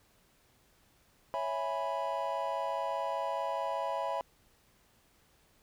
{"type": "chord", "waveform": "triangle", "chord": "C# minor seventh", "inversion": "none", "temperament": "equal", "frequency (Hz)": [554.4, 659.3, 830.6, 987.8], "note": ["C#5", "E5", "G#5", "B5"], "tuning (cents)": [0, 0, 0, 0], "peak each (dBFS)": [-36, -35, -37, -34], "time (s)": [1.34, 4.21], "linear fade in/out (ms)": 0, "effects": ["pink hiss -67 dBFS RMS until 5.62 s"]}